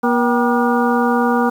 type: harmonic tone with a mistuned harmonic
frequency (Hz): 239.5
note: A#3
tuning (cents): +47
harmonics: 1 / 2 / 3 / 4 / 5 / 6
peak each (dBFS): -16 / -19 / -21 / -22 / -23 / -24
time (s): 0.03-1.5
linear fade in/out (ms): 10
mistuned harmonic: 3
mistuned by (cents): +130
effects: 7-bit